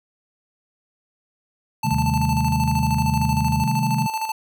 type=tone with tremolo; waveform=square; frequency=882 Hz; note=A5; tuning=4 cents sharp; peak=-22 dBFS; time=1.83-4.32 s; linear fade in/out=5 ms; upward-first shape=square; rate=13 Hz; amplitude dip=55%
type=chord; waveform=sine; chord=A half-diminished seventh; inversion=first; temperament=equal; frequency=130.81 / 155.56 / 196 / 220 Hz; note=C3 / Eb3 / G3 / A3; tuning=0 / 0 / 0 / 0 cents; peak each=-23 / -24 / -28 / -26 dBFS; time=1.84-4.07 s; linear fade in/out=10 ms
type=tone; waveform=sine; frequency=77.8 Hz; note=D#2; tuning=in tune; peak=-25 dBFS; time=1.92-3.64 s; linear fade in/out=0 ms
effects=none